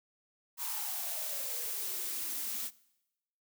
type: noise with high-pass filter sweep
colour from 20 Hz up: blue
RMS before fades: -37 dBFS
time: 0.57-2.71 s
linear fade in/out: 50 ms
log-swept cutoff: 990 to 210 Hz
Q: 7.5
effects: noise-tail reverb RT60 0.9 s tail -21 dB re dry